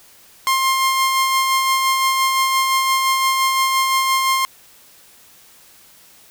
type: tone with tremolo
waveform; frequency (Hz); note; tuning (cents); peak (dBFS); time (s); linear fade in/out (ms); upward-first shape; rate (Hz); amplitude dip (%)
sawtooth; 1060; C6; +22; -10; 0.47-4.45; 0; sine; 5.8; 30
effects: white hiss -48 dBFS RMS until 6.3 s